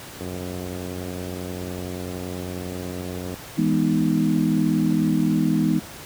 click train, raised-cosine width 2 ms, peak -19 dBFS, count 284, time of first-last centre 0.21-3.341 s, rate 90.4 Hz
sine chord, E major seventh, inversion none, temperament equal, 164.81 / 207.7 / 246.9 / 311.1 Hz, E3 / G#3 / B3 / D#4, 0 / 0 / 0 / 0 cents, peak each -23 dBFS, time 3.57-5.8 s, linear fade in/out 20 ms
effects pink hiss -39 dBFS RMS until 6.05 s + high-pass 60 Hz 12 dB/octave

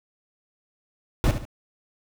brown noise with echo, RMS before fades -19 dBFS, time 1.24-1.31 s, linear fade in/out 0 ms, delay 71 ms, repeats 2, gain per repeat -9 dB, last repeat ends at 1.452 s, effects none

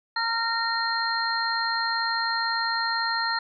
sine tone cluster, 916 / 1378 / 1842 / 4191 Hz, A#5 / F6 / A#6 / C8, -31 / -24 / -21 / +2 cents, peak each -29 dBFS, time 0.16-3.39 s, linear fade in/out 5 ms, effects none

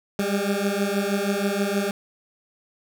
20% pulse beating tone pair, 197.3 / 203.6 Hz, G3 / G#3, +11 / -34 cents, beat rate 6.3 Hz, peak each -20 dBFS, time 0.19-1.91 s, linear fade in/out 2 ms, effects none

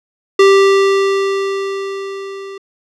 square tone with level ramp, 392 Hz, G4, in tune, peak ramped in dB -5 to -28 dBFS, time 0.39-2.58 s, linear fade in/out 5 ms, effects low-pass 5000 Hz 12 dB/octave

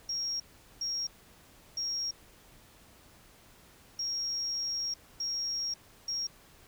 sine tone bursts at uneven times, 5588 Hz, F8, in tune, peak -30 dBFS, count 6, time 0.09-0.4 / 0.81-1.07 / 1.77-2.11 / 3.99-4.94 / 5.2-5.74 / 6.08-6.27 s, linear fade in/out 5 ms, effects tanh soft clip ceiling -26 dBFS + pink hiss -58 dBFS RMS until 6.67 s

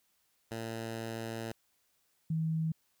10% pulse / sine tone pair in turn, 113.6 / 160.36 Hz, A#2 / E3, -44 / -47 cents, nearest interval tritone, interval 597 cents, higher second, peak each -29 / -29 dBFS, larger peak neither, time 0.51-1.52 / 2.3-2.72 s, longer first, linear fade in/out 5 ms, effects white hiss -74 dBFS RMS until 3 s

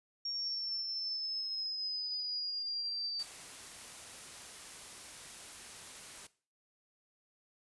sine linear sweep, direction down, 5550 to 4618 Hz, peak -35 dBFS, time 0.25-3.23 s, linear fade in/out 5 ms
white noise, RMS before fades -49 dBFS, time 3.19-6.27 s, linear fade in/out 5 ms
effects noise-tail reverb RT60 0.4 s tail -18 dB re dry + resampled to 24000 Hz

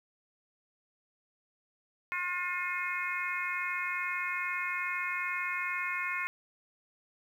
harmonic tone, 357.6 Hz, F4, 41 cents sharp, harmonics 3 / 4 / 5 / 6 / 7, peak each -38 / -39 / -39 / -35 / -39 dBFS, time 2.12-6.27 s, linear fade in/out 0 ms, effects 10-bit

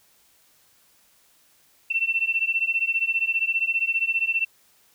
sine beating tone pair, 2686 / 2701 Hz, E7 / E7, +32 / +42 cents, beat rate 15 Hz, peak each -24 dBFS, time 1.9-4.45 s, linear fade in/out 10 ms, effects white hiss -60 dBFS RMS until 4.94 s

